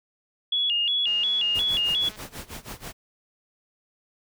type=tone with vibrato; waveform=sine; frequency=3097 Hz; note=G7; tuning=22 cents flat; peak=-21 dBFS; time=0.52-2.09 s; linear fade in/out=5 ms; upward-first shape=square; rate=2.8 Hz; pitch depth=150 cents each way
type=click train; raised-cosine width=0.2 ms; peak=-29 dBFS; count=234; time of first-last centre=1.07-2.159 s; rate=214 Hz
type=noise with tremolo; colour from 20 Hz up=pink; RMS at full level=-36 dBFS; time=1.54-2.93 s; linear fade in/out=20 ms; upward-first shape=sine; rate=6.2 Hz; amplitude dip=90%
effects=none